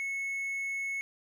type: tone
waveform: triangle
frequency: 2196 Hz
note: C#7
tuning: 17 cents flat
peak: -30 dBFS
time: 0-1.01 s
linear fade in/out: 0 ms
effects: none